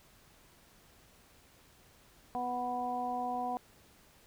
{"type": "harmonic tone", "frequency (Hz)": 246.9, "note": "B3", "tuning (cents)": 0, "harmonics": [1, 2, 3, 4], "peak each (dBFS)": [-41, -44, -34, -41], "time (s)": [2.35, 3.57], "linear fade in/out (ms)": 0, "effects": ["pink hiss -62 dBFS RMS until 4.26 s"]}